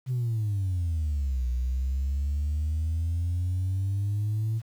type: exponential two-way sweep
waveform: sine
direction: down then up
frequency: 130.81 to 60.8 to 113 Hz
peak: -23 dBFS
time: 0.06-4.62 s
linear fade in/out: 50 ms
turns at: 1.48 s
effects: tanh soft clip ceiling -22 dBFS + 9-bit

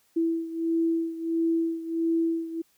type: beating tone pair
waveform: sine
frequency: 329.6 / 331.1 Hz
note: E4 / E4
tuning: 0 / +8 cents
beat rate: 1.5 Hz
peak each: -25 / -29 dBFS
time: 0.16-2.62 s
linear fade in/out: 10 ms
effects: white hiss -66 dBFS RMS until 2.77 s

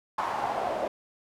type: noise with band-pass filter sweep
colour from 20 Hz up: pink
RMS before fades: -30 dBFS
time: 0.18-0.88 s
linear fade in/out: 5 ms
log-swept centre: 970 to 620 Hz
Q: 3.9
effects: none

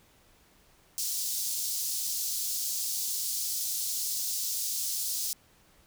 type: high-pass noise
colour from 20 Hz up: pink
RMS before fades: -32 dBFS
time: 0.98-5.33 s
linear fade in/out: 0 ms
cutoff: 4800 Hz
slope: 24 dB/octave
effects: pink hiss -62 dBFS RMS until 5.86 s

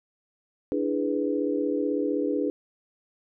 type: chord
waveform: sine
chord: E dominant seventh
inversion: third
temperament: equal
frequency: 293.7 / 329.6 / 415.3 / 493.9 Hz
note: D4 / E4 / G#4 / B4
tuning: 0 / 0 / 0 / 0 cents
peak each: -27 / -32 / -29 / -30 dBFS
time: 0.72-2.5 s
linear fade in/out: 0 ms
effects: none

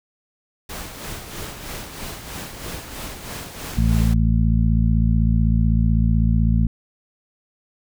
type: noise with tremolo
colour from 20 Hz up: pink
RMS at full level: -31 dBFS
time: 0.69-4.14 s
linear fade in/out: 5 ms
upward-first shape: sine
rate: 3.1 Hz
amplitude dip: 50%
type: harmonic tone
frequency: 55.9 Hz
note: A1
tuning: 28 cents sharp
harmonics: 1 / 2 / 3 / 4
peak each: -17 / -20 / -22 / -23 dBFS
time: 3.77-6.67 s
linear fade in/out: 5 ms
effects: none

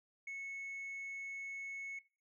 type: tone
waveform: sine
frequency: 2200 Hz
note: C#7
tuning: 14 cents flat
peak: -39 dBFS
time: 0.27-1.99 s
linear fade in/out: 5 ms
effects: noise-tail reverb RT60 0.4 s tail -22 dB re dry + tanh soft clip ceiling -41 dBFS

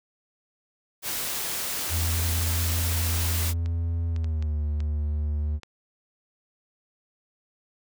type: noise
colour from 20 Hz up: white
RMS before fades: -30 dBFS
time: 1.02-3.54 s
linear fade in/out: 50 ms
type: clicks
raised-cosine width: 0.2 ms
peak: -26 dBFS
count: 11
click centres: 1.55 / 2.471 / 2.649 / 2.696 / 2.787 / 3.66 / 4.163 / 4.244 / 4.425 / 4.804 / 5.633 s
type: tone with pitch glide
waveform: triangle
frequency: 83.9 to 74.75 Hz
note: E2 to D2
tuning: +31 to +31 cents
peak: -22 dBFS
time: 1.89-5.6 s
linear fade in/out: 50 ms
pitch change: -200 cents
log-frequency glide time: 4.08-4.56 s
effects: none

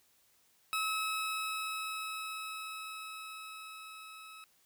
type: tone with level ramp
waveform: 20% pulse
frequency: 1291 Hz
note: E6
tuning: 37 cents flat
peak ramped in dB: -26 to -44 dBFS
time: 0.73-4.44 s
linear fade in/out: 0 ms
effects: white hiss -69 dBFS RMS until 4.65 s

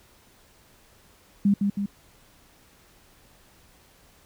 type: tone with echo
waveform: sine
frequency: 201 Hz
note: G3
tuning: 44 cents sharp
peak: -16 dBFS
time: 1.45-1.54 s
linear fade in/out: 5 ms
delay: 160 ms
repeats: 2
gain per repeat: -4 dB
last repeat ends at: 1.86 s
effects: pink hiss -57 dBFS RMS until 4.25 s

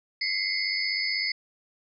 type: tone cluster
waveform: sine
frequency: 2047 / 2143 / 4487 / 5010 Hz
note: C7 / C7 / C#8 / D#8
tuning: -38 / +41 / +20 / +11 cents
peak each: -31 dBFS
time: 0.21-1.32 s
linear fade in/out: 5 ms
effects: none

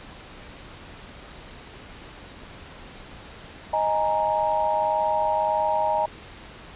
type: chord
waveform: sine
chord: D# suspended fourth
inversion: none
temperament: equal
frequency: 622.3 / 830.6 / 932.3 Hz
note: D#5 / G#5 / A#5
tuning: 0 / 0 / 0 cents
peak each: -25 / -25 / -24 dBFS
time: 3.73-6.06 s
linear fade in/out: 5 ms
effects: pink hiss -43 dBFS RMS until 6.75 s + resampled to 8000 Hz

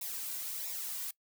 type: noise with flanger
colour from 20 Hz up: blue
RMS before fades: -39 dBFS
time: 0.01-1.11 s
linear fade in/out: 5 ms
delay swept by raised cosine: 0.65 to 2.35 ms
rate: 1.5 Hz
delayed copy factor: -0.7
effects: noise-tail reverb RT60 0.1 s tail -21 dB re dry

